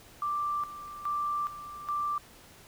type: tone with tremolo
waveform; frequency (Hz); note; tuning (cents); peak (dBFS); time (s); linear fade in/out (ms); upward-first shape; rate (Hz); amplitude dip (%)
sine; 1177; D6; +3; -28; 0.22-2.18; 2; square; 1.2; 75
effects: pink hiss -54 dBFS RMS until 2.67 s